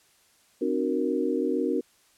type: chord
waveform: sine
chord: C half-diminished seventh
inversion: none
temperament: equal with one note detuned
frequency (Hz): 261.6 / 303.3 / 370 / 466.2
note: C4 / Eb4 / Gb4 / Bb4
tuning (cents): 0 / -44 / 0 / 0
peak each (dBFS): -29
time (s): 0.61-1.81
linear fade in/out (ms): 10
effects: white hiss -62 dBFS RMS until 2.17 s + low-pass 11000 Hz 12 dB/octave